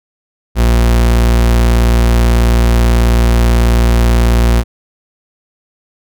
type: tone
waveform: 40% pulse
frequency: 58.4 Hz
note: A#1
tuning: 4 cents sharp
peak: -6 dBFS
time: 0.55-4.64 s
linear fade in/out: 50 ms
effects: none